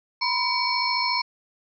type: tone cluster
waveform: sine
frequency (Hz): 961 / 1015 / 2261 / 4313 / 5300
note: B5 / B5 / C#7 / C#8 / E8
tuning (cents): -48 / +47 / +34 / -48 / +9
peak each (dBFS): -28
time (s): 0.21-1.22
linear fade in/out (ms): 10
effects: none